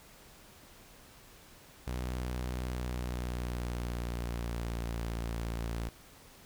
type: tone with pitch glide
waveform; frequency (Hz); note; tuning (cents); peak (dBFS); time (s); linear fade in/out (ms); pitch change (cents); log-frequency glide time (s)
sawtooth; 62 to 57.18; B1 to A#1; +7 to -33; -30; 1.87-5.89; 5; -140; 2.71-5.12
effects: pink hiss -56 dBFS RMS until 6.45 s

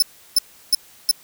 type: tone bursts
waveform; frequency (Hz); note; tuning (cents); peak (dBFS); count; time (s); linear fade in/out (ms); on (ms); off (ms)
sawtooth; 5274; E8; 0; -9; 4; 0-1.112; 2; 23; 340
effects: white hiss -49 dBFS RMS until 1.23 s

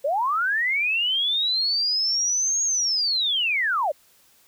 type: linear two-way sweep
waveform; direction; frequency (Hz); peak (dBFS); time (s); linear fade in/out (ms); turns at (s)
sine; up then down; 523.3 to 6645 to 523.3; -20; 0.04-3.92; 10; 2.63
effects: white hiss -58 dBFS RMS until 4.47 s

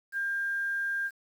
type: tone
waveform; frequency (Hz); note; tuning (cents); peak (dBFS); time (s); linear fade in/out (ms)
sine; 1600; G6; +35; -28; 0.12-1.11; 50
effects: 9-bit

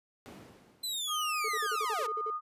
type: noise with exponential decay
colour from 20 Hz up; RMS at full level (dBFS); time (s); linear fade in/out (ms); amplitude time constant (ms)
brown; -39; 0.26-1.51; 0; 270
type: linear sweep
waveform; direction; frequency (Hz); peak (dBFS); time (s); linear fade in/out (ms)
sawtooth; down; 4100 to 415.3; -30; 0.83-2.07; 10
type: tone with vibrato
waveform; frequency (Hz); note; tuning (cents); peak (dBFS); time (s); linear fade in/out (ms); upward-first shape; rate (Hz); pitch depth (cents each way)
sine; 1231; D#6; -19; -32; 1.07-2.41; 50; triangle; 1.5; 12
type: tone bursts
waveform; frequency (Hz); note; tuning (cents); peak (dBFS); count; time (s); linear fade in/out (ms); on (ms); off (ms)
triangle; 437.1; A4; -11; -34; 10; 1.44-2.304; 5; 45; 46
effects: high-pass 200 Hz 12 dB/octave + resampled to 32000 Hz

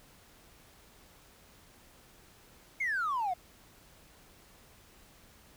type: exponential sweep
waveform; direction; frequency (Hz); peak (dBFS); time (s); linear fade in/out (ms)
triangle; down; 2222 to 693; -26; 2.8-3.34; 10
effects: tanh soft clip ceiling -26 dBFS + pink hiss -59 dBFS RMS until 5.56 s

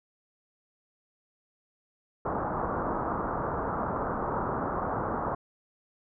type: low-pass noise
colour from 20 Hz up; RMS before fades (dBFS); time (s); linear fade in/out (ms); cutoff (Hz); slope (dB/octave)
white; -31; 2.25-5.35; 5; 1300; 48
effects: none

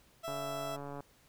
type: tone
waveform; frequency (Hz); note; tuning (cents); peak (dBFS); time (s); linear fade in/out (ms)
30% pulse; 662; E5; +7; -35; 0.23-0.77; 20
type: click train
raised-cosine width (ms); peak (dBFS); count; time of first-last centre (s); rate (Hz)
1; -30; 104; 0.28-1.005; 142
effects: pink hiss -65 dBFS RMS until 1.28 s

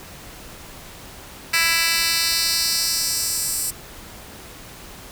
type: tone with high-pass filter sweep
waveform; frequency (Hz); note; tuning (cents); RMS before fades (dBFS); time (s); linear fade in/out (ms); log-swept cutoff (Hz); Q
10% pulse; 331.1; E4; +8; -21; 1.53-3.71; 10; 2400 to 8500; 1.6
effects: pink hiss -40 dBFS RMS until 5.11 s

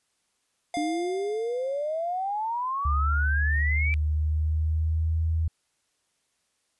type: tone with exponential decay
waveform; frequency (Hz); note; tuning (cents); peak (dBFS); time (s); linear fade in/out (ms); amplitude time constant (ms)
square; 703; F5; +11; -28; 0.74-2.63; 2; 410
type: exponential sweep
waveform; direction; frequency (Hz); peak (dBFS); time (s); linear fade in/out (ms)
sine; up; 295.3 to 2349; -26; 0.77-3.94; 0
type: tone with pitch glide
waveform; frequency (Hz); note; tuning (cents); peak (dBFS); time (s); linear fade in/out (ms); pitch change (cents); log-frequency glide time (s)
sine; 72 to 80.82; D2 to E2; -34 to -34; -22; 2.85-5.48; 5; +200; 3.02-5.19
effects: white hiss -73 dBFS RMS until 6.79 s + resampled to 24000 Hz

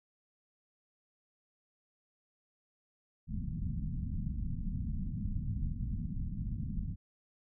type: low-pass noise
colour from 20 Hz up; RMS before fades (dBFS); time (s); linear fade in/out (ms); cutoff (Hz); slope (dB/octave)
pink; -36; 3.27-6.96; 50; 230; 48
effects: none

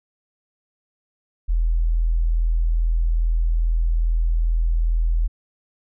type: tone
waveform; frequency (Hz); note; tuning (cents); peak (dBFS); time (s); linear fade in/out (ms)
sine; 41.2; E1; 0; -16; 1.48-5.28; 20
effects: none

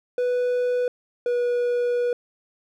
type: tone pair in turn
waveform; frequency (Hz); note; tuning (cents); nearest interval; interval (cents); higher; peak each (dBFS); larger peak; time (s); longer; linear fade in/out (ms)
triangle; 493.9 / 485.4; B4 / B4; 0 / -30; unison; 30; first; -18; neither; 0.18-0.88 / 1.26-2.13; second; 2
effects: none

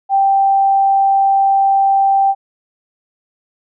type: tone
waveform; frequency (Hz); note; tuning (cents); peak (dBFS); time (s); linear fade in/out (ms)
sine; 784; G5; 0; -9; 0.09-2.35; 50
effects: none

